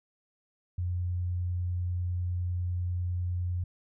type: tone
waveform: sine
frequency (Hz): 89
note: F2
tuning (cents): +33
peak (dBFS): -28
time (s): 0.78-3.64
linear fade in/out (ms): 5
effects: none